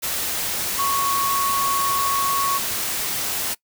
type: tone in noise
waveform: sine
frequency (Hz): 1108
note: C#6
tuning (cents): -1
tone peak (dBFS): -20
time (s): 0.78-2.59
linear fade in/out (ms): 20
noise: white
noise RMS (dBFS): -25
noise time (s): 0.02-3.55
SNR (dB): +2
effects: noise-tail reverb RT60 0.1 s tail -22 dB re dry